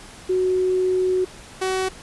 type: tone pair in turn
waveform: sine / sawtooth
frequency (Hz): 370 / 376.5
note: F#4 / F#4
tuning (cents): 0 / +30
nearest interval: unison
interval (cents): 30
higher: second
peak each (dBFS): -17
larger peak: neither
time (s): 0.29-1.25 / 1.61-1.89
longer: first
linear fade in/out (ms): 10
effects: pink hiss -42 dBFS RMS until 2.02 s + resampled to 24000 Hz